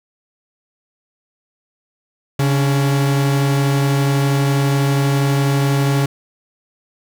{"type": "tone pair together", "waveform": "45% pulse", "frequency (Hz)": [137.99, 288.2], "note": ["C#3", "D4"], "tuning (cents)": [-8, -33], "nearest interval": "octave + minor second", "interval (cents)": 1275, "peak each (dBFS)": [-14, -23], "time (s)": [2.39, 6.06], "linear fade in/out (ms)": 5, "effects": []}